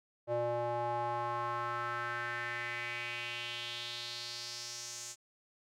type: tone with band-pass filter sweep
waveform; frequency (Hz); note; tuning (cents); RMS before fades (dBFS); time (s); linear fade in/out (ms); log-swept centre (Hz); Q
square; 119.4; A#2; +42; -38; 0.27-5.16; 50; 590 to 7000; 3.4
effects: none